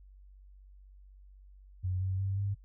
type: tone with pitch steps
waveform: sine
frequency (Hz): 92 / 94.59 / 97.25 / 99.98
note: F#2 / F#2 / G2 / G2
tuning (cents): -9 / +39 / -13 / +35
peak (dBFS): -30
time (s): 1.83-2.55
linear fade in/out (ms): 20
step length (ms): 180
effects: noise-tail reverb RT60 0.1 s tail -19 dB re dry + added 48 Hz sine -52 dBFS peak until 2.64 s